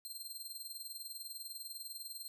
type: tone with tremolo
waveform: 15% pulse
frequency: 4169 Hz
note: C8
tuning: 7 cents flat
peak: -35 dBFS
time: 0.05-2.28 s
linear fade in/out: 0 ms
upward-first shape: sine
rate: 20 Hz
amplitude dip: 70%
effects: none